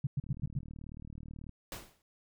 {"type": "tone bursts", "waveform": "sine", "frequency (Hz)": 138.59, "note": "C#3", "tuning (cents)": 0, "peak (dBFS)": -28, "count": 5, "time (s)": [0.04, 0.59], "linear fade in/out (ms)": 5, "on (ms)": 30, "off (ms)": 100}
{"type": "click train", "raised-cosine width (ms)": 5, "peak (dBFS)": -34, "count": 49, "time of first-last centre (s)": [0.24, 1.493], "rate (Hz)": 38.3}
{"type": "noise with exponential decay", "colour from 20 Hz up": "pink", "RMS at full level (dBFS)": -39, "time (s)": [1.72, 2.02], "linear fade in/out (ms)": 1, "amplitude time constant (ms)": 65}
{"effects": []}